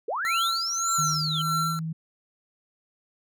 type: linear two-way sweep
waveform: sine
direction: up then down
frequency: 380 to 7430 to 2962 Hz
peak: -26 dBFS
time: 0.08-1.42 s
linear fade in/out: 5 ms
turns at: 0.92 s
type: tone with tremolo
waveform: square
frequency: 1352 Hz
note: E6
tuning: 43 cents sharp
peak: -24 dBFS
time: 0.25-1.79 s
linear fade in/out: 0 ms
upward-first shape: sine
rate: 1.7 Hz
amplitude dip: 80%
type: tone with pitch glide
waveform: sine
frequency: 153.7 to 161.06 Hz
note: D#3 to E3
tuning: -21 to -40 cents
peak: -28 dBFS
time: 0.98-1.93 s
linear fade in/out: 10 ms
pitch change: +81 cents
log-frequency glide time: 1.15-1.69 s
effects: none